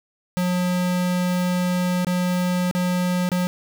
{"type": "tone with dropouts", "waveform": "square", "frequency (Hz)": 179.9, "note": "F#3", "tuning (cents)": -48, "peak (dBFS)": -20, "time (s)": [0.37, 3.47], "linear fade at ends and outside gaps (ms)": 0, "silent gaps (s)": [[2.047, 2.069], [2.712, 2.75], [3.29, 3.317]], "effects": []}